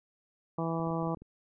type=harmonic tone; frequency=164.81 Hz; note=E3; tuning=in tune; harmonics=1 / 2 / 3 / 4 / 5 / 6 / 7; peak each=-33 / -36 / -38 / -39 / -40 / -41 / -41 dBFS; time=0.58-1.15 s; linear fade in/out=5 ms
type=clicks; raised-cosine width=3 ms; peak=-38 dBFS; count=7; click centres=0.798 / 0.872 / 0.907 / 1.027 / 1.073 / 1.172 / 1.22 s
effects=none